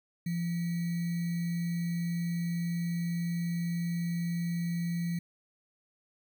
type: tone with sample-and-hold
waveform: sine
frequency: 170.9 Hz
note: F3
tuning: 37 cents flat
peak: -29 dBFS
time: 0.26-5.19 s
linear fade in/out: 5 ms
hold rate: 2100 Hz
effects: none